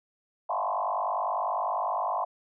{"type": "tone with frequency modulation", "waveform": "sine", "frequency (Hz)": 865, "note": "A5", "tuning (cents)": -30, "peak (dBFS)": -26, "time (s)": [0.49, 2.25], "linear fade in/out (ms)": 10, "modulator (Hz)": 49.9, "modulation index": 4.5, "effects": []}